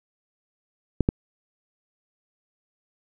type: clicks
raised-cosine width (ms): 3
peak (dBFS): -6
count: 2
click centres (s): 1.007 / 1.089
effects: none